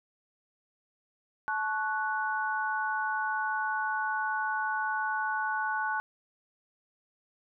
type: chord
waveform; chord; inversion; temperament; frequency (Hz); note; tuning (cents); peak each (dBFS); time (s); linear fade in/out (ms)
sine; F# minor; first; equal with one note detuned; 867.4 / 1108.7 / 1480; A5 / C#6 / F#6; -25 / 0 / 0; -32 / -36 / -31; 1.48-6; 0
effects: none